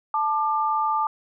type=tone pair together; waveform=sine; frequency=876.8 / 1194 Hz; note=A5 / D6; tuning=-6 / +28 cents; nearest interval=perfect fourth; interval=534 cents; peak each=-23 dBFS; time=0.14-1.07 s; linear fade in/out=2 ms; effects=none